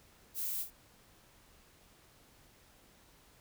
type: noise with echo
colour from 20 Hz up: violet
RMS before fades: -37 dBFS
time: 0.34-0.66 s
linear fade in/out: 50 ms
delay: 50 ms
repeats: 1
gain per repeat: -10 dB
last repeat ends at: 0.71 s
effects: pink hiss -63 dBFS RMS until 3.4 s